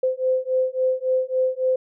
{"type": "beating tone pair", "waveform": "sine", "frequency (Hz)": [514, 517.6], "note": ["C5", "C5"], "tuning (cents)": [-31, -19], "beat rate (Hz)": 3.6, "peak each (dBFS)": -22, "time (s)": [0.03, 1.76], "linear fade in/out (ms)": 5, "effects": []}